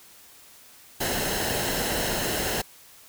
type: noise with comb filter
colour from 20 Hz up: pink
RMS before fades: -27 dBFS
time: 1-2.62 s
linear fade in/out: 10 ms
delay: 0.85 ms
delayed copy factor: -0.55
effects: white hiss -51 dBFS RMS until 3.08 s